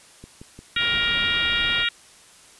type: click train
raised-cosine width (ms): 3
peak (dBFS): -27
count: 7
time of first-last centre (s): 0.24-1.291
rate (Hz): 5.71
type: harmonic tone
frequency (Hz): 470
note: A#4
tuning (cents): +14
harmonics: 3 / 4 / 5 / 6 / 7 / 8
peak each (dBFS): -27 / -27 / -27 / -27 / -27 / -27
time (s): 0.76-1.89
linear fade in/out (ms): 5
type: low-pass noise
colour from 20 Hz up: pink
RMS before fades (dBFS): -35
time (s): 0.77-1.86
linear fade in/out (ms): 50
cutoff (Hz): 5100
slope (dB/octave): 96
effects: white hiss -50 dBFS RMS until 2.59 s + resampled to 24000 Hz